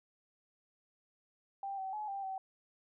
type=tone with pitch steps; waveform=sine; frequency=788 / 765 / 849 / 789 / 766 Hz; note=G5 / G5 / G#5 / G5 / G5; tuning=+9 / -42 / +38 / +11 / -40 cents; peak=-37 dBFS; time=1.63-2.38 s; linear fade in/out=2 ms; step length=150 ms; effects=none